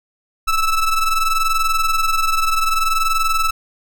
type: ring-modulated tone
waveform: square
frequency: 659.3 Hz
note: E5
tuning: in tune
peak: -12 dBFS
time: 0.47-3.51 s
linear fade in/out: 10 ms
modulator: 649 Hz
effects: none